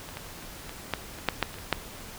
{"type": "clicks", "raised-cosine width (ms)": 0.3, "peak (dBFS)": [-24, -20, -28, -22, -10, -28, -6, -7, -25, -27, -6], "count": 11, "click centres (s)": [0.089, 0.171, 0.425, 0.694, 0.937, 1.187, 1.287, 1.427, 1.542, 1.586, 1.727], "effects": ["pink hiss -43 dBFS RMS until 2.18 s"]}